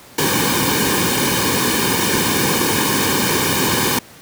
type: noise with comb filter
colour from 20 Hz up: pink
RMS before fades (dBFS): -17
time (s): 0.18-3.99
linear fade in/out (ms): 5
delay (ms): 1.5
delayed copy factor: -0.8
effects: pink hiss -42 dBFS RMS until 4.21 s + high-pass 100 Hz 12 dB/octave